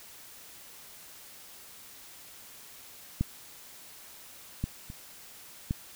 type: clicks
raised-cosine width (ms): 5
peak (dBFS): -14 / -17 / -29 / -16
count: 4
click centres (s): 3.21 / 4.64 / 4.901 / 5.709
effects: white hiss -50 dBFS RMS until 5.95 s